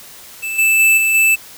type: tone with level steps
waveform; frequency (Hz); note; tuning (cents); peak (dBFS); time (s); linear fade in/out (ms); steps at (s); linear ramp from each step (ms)
square; 2637; E7; 0; -21 / -11 / -9 / -13 / -10; 0.42-1.36; 20; 0.58 / 0.79 / 0.97 / 1.14; 10
effects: white hiss -38 dBFS RMS until 1.57 s